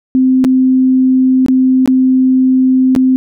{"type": "tone with dropouts", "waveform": "sine", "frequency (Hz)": 259.1, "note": "C4", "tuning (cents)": -17, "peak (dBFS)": -6, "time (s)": [0.15, 3.16], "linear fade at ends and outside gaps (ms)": 0, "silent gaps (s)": [[0.442, 0.448], [1.462, 1.484], [1.859, 1.876], [2.951, 2.962]], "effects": []}